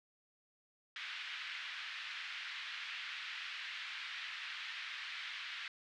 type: band-pass noise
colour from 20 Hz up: pink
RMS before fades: -45 dBFS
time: 0.96-5.68 s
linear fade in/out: 2 ms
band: 1600 to 3700 Hz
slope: 24 dB/octave
effects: none